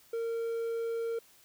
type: tone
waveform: triangle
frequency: 460 Hz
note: A#4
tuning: 23 cents flat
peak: -29 dBFS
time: 0.13-1.19 s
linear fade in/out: 5 ms
effects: white hiss -61 dBFS RMS until 1.44 s